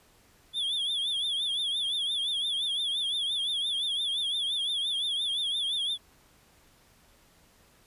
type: tone with vibrato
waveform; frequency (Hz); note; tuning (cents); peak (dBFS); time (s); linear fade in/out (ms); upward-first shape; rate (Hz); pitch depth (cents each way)
triangle; 3407; G#7; +44; -26; 0.53-5.98; 50; triangle; 5.8; 130
effects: pink hiss -61 dBFS RMS until 7.86 s + resampled to 32000 Hz

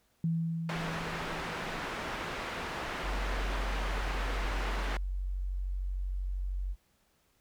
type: tone with exponential decay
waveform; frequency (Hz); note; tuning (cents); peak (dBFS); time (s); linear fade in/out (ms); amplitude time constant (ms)
sine; 164.81; E3; 0; -26; 0.24-2.68; 2; 530
type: band-pass noise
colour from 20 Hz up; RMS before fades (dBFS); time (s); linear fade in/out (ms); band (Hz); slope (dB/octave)
white; -38; 0.69-4.97; 2; 130 to 1800; 12
type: noise with tremolo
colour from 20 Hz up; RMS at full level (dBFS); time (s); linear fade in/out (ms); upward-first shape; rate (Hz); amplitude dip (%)
brown; -45; 0.75-4.63; 5; sine; 16; 55
type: tone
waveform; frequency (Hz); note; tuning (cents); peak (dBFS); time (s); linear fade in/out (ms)
sine; 46.5; F#1; +9; -31; 3.02-6.76; 50
effects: pink hiss -71 dBFS RMS until 7.4 s

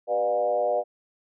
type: tone with frequency modulation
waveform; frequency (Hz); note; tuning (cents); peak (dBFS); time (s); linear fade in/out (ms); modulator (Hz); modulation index
sine; 600; D5; +37; -21; 0.07-0.84; 50; 110; 1.2
effects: none

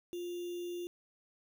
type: tone with sample-and-hold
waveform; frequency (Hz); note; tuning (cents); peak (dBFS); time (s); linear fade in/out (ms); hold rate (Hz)
sine; 350.8; F4; +8; -37; 0.13-0.87; 0; 3150
effects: none

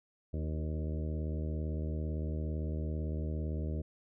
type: harmonic tone with a mistuned harmonic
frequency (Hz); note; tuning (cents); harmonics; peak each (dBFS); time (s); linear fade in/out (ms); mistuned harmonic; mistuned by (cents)
77.78; D#2; 0; 1 / 2 / 3 / 4 / 5 / 6 / 7 / 8; -34 / -40 / -44 / -46 / -48 / -50 / -51 / -52; 0.33-3.82; 10; 5; -24
effects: none

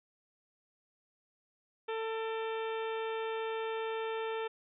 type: harmonic tone with a mistuned harmonic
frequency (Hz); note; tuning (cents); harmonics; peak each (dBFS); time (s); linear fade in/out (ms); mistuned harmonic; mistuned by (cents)
446.3; A4; +25; 1 / 2 / 3 / 4 / 5 / 6 / 7 / 8; -35 / -41 / -45 / -47 / -49 / -51 / -52 / -53; 1.88-4.48; 10; 5; +75
effects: none

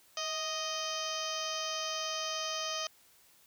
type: harmonic tone with a mistuned harmonic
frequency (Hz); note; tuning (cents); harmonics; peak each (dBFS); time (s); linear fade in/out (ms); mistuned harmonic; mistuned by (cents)
622.3; D#5; 0; 1 / 2 / 3 / 4 / 5 / 6 / 7 / 8 / 9 / 10; -41 / -40 / -47 / -45 / -40 / -48 / -48 / -42 / -45 / -43; 0.17-2.87; 2; 1; +42
effects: white hiss -63 dBFS RMS until 3.46 s

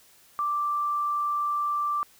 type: tone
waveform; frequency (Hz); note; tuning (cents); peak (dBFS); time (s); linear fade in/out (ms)
sine; 1174.7; D6; 0; -24; 0.39-2.03; 0
effects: white hiss -57 dBFS RMS until 2.19 s

